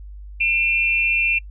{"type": "tone pair together", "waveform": "sine", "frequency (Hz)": [2399, 2683], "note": ["D7", "E7"], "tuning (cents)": [36, 30], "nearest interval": "major second", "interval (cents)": 194, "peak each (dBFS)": -19, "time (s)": [0.4, 1.39], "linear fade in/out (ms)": 10, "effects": ["noise-tail reverb RT60 0.1 s tail -26 dB re dry", "added 50 Hz sine -34 dBFS peak until 1.5 s"]}